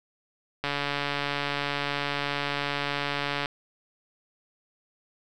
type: click train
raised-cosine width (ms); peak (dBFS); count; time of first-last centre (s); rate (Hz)
0.3; -12; 404; 0.64-3.458; 143
effects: none